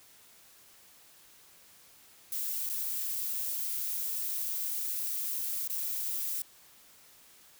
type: noise with dropouts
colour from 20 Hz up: violet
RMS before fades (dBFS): -34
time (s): 2.32-6.42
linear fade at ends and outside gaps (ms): 2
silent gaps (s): 2.692-2.697 / 5.677-5.697
effects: white hiss -58 dBFS RMS until 7.59 s